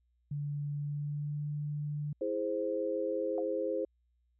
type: tone with pitch glide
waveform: sine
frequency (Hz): 145.1 to 147.72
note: D3 to D3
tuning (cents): -21 to +10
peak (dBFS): -33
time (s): 0.31-2.13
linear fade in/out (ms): 5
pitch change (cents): +31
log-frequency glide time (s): 0.75-1.46
type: chord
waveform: sine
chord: E augmented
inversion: none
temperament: equal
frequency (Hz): 329.6 / 415.3 / 523.3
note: E4 / G#4 / B#4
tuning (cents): 0 / 0 / 0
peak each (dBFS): -37 / -36 / -33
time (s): 2.21-3.85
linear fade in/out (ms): 5
type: tone with exponential decay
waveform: sine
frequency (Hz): 710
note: F5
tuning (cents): +28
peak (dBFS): -34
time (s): 3.38-3.46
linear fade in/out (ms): 1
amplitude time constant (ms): 16
effects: added 60 Hz sine -70 dBFS peak until 4.39 s